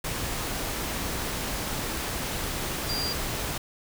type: tone in noise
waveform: sine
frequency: 4760 Hz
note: D8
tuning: 22 cents sharp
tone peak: -29 dBFS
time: 2.89-3.13 s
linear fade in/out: 5 ms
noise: pink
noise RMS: -31 dBFS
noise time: 0.04-3.58 s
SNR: -1 dB
effects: none